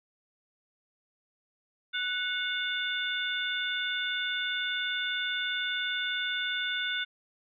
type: tone cluster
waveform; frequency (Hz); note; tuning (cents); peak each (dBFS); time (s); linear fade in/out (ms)
sine; 1480 / 2185 / 2845 / 3537; F#6 / C#7 / F7 / A7; 0 / -26 / +31 / +8; -32 / -38 / -39 / -33; 1.93-7.05; 20
effects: none